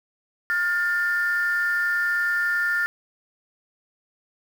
sine tone pair together, 1416.8 / 1785 Hz, F6 / A6, +24 / +24 cents, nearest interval major third, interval 400 cents, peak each -22 dBFS, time 0.5-2.86 s, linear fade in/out 0 ms, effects tanh soft clip ceiling -15 dBFS + 7-bit

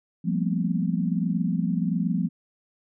sine tone cluster, 173.2 / 194.6 / 221.9 / 238.8 / 255.9 Hz, F3 / G3 / A3 / A#3 / C4, -14 / -12 / +15 / +42 / -38 cents, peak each -25 / -28 / -30 / -34 / -32 dBFS, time 0.24-2.29 s, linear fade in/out 20 ms, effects none

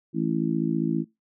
harmonic tone, 55 Hz, A1, in tune, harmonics 3 / 4 / 5 / 6, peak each -28 / -28 / -28 / -28 dBFS, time 0.13-1.05 s, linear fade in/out 50 ms, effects noise-tail reverb RT60 0.2 s tail -21 dB re dry

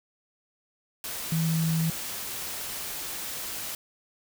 sine tone in noise, 162.2 Hz, E3, 28 cents flat, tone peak -23 dBFS, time 1.32-1.9 s, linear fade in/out 2 ms, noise white, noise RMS -35 dBFS, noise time 1.04-3.75 s, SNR +9 dB, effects none

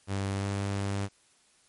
sawtooth tone with pitch glide, 98.2 to 99.63 Hz, G2 to G2, +4 to +29 cents, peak -25 dBFS, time 0.07-1.09 s, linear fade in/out 50 ms, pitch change +25 cents, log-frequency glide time 0.4-0.45 s, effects white hiss -64 dBFS RMS until 1.68 s + MP3 48 kbps

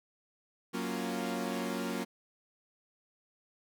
sawtooth chord, Gb major seventh, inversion none, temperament equal, 185 / 233.1 / 277.2 / 349.2 Hz, Gb3 / Bb3 / Db4 / F4, 0 / 0 / 0 / 0 cents, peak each -35 / -33 / -36 / -37 dBFS, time 0.73-2.05 s, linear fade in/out 20 ms, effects none

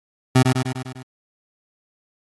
25% pulse tone with echo, 128.7 Hz, C3, 28 cents flat, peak -7 dBFS, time 0.35-0.43 s, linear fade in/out 10 ms, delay 100 ms, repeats 6, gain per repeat -4 dB, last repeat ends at 1.03 s, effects AAC 32 kbps

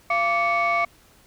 sine tone cluster, 687 / 1163 / 2223 Hz, F5 / D6 / C#7, -29 / -17 / +4 cents, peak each -22 dBFS, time 0.1-0.85 s, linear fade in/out 5 ms, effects tanh soft clip ceiling -14 dBFS + pink hiss -55 dBFS RMS until 1.26 s

